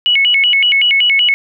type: tone with vibrato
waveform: sine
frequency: 2540 Hz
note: D#7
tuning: 35 cents sharp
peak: -8 dBFS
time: 0.06-1.34 s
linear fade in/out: 0 ms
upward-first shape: square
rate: 5.3 Hz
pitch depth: 250 cents each way
effects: none